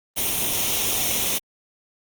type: noise with comb filter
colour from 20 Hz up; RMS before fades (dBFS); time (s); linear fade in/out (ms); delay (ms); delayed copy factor
white; -23; 0.16-1.39; 20; 0.32; +0.6
effects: Opus 32 kbps

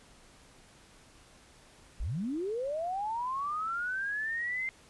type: linear sweep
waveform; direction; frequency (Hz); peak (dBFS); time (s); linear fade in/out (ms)
sine; up; 36.06 to 2100; -31; 2-4.69; 0
effects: pink hiss -58 dBFS RMS until 4.89 s + resampled to 24000 Hz

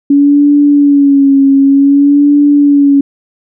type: tone with vibrato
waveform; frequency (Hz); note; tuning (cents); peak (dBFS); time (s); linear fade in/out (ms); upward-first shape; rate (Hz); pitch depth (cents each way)
sine; 281.7; C#4; +28; -3; 0.1-3.01; 5; sine; 0.54; 48
effects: none

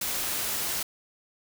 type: noise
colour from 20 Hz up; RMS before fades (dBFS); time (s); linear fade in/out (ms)
white; -30; 0.01-0.83; 5
effects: none

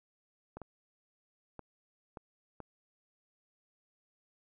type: clicks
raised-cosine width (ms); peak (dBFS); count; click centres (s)
1; -30; 5; 0.57 / 0.617 / 1.593 / 2.172 / 2.603
effects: none

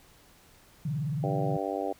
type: tone with vibrato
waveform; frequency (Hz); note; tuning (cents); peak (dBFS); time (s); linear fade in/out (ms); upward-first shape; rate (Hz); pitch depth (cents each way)
sine; 146.83; D3; 0; -28; 0.85-1.57; 5; sine; 19; 220
type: harmonic tone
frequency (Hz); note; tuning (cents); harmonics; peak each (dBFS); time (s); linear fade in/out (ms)
98; G2; 0; 3 / 4 / 5 / 6 / 7 / 8; -36 / -36 / -36 / -36 / -36 / -36; 1.23-1.93; 10
effects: pink hiss -58 dBFS RMS until 1.99 s

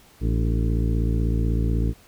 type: harmonic tone with a mistuned harmonic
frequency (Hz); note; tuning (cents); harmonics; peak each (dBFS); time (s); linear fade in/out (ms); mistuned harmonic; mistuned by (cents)
56.1; A1; +34; 1 / 2 / 3 / 4 / 5 / 6 / 7 / 8; -21 / -25 / -30 / -32 / -32 / -38 / -38 / -38; 0.2-1.94; 50; 5; +72
effects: pink hiss -53 dBFS RMS until 2.07 s

